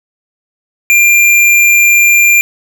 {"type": "tone", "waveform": "square", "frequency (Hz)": 2387, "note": "D7", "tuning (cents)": 28, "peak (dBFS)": -5, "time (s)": [0.9, 2.41], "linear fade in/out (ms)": 0, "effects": []}